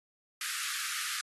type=high-pass noise; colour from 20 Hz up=pink; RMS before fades=-36 dBFS; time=0.41-1.21 s; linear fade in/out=2 ms; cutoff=1200 Hz; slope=96 dB/octave; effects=AAC 32 kbps